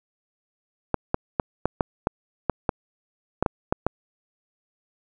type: clicks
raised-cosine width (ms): 1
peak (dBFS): -6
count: 12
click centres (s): 0.943 / 1.144 / 1.398 / 1.656 / 1.808 / 2.071 / 2.497 / 2.692 / 3.426 / 3.462 / 3.725 / 3.866
effects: none